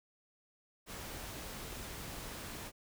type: noise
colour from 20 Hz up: pink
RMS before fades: -45 dBFS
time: 0.86-2.72 s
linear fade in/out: 50 ms
effects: none